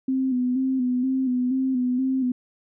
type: tone with vibrato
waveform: sine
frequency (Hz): 256.3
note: C4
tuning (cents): -36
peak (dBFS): -20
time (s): 0.08-2.32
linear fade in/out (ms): 5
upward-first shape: square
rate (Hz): 2.1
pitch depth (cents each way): 45
effects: none